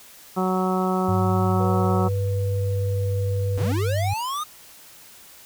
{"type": "harmonic tone", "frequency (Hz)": 185.8, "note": "F#3", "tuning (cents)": 7, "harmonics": [1, 2, 3, 4, 5, 6, 7], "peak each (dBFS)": [-23, -26, -32, -28, -32, -32, -30], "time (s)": [0.36, 2.09], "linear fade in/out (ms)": 20}
{"type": "tone with pitch glide", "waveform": "sine", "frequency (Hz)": [100.5, 99.23], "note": ["G2", "G2"], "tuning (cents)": [44, 22], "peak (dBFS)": -21, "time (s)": [1.08, 4.14], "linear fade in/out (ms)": 10, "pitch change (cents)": -22, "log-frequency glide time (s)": [1.8, 2]}
{"type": "tone", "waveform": "sine", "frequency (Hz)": 489.5, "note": "B4", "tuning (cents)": -15, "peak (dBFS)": -29, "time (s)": [1.6, 3.72], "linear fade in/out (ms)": 0}
{"type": "linear sweep", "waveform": "square", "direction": "up", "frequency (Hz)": [69.3, 1259], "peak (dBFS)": -26, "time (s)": [3.57, 4.44], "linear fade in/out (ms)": 10}
{"effects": ["white hiss -47 dBFS RMS until 5.45 s"]}